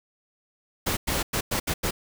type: noise bursts at uneven times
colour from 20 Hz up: pink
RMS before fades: -26 dBFS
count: 6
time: 0.86-0.97 / 1.07-1.23 / 1.33-1.41 / 1.51-1.6 / 1.67-1.74 / 1.83-1.91 s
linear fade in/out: 10 ms
effects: none